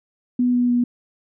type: tone with pitch steps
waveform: sine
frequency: 246.9 / 244.8 / 242.7 Hz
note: B3 / B3 / B3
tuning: 0 / -15 / -30 cents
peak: -15 dBFS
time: 0.39-0.84 s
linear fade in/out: 5 ms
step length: 150 ms
effects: none